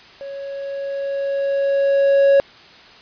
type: tone with level ramp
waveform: triangle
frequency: 554.4 Hz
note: C#5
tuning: in tune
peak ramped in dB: -27 to -7 dBFS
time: 0.21-2.4 s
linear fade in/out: 0 ms
effects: white hiss -44 dBFS RMS until 3.01 s + resampled to 11025 Hz